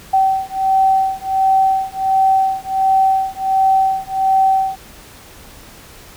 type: beating tone pair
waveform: sine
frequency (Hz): 768 / 769.4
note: G5 / G5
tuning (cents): -36 / -33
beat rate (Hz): 1.4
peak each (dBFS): -15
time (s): 0.13-4.76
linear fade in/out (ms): 10
effects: pink hiss -40 dBFS RMS until 6.16 s